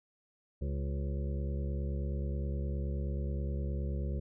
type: harmonic tone with a mistuned harmonic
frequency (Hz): 69.5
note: C#2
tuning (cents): +5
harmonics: 1 / 2 / 3 / 5 / 6 / 7 / 8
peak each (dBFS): -33 / -39 / -43 / -47 / -49 / -50 / -51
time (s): 0.61-4.2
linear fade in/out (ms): 10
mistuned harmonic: 7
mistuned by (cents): +44
effects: none